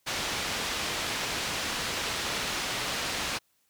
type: low-pass noise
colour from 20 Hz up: white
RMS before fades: -32 dBFS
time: 0.06-3.39 s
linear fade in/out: 20 ms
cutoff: 4500 Hz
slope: 12 dB/octave
effects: white hiss -71 dBFS RMS until 3.69 s